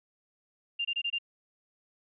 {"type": "tone bursts", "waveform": "sine", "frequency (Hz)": 2794, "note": "F7", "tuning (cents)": 0, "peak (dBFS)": -28, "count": 5, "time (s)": [0.79, 1.186], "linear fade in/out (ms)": 10, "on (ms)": 60, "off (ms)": 24, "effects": []}